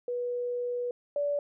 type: tone pair in turn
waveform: sine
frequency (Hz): 487.9 / 577.2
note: B4 / D5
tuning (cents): -21 / -30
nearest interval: minor third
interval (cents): 291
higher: second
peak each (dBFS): -29 / -26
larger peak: second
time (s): 0.08-0.91 / 1.16-1.39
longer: first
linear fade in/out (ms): 2
effects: none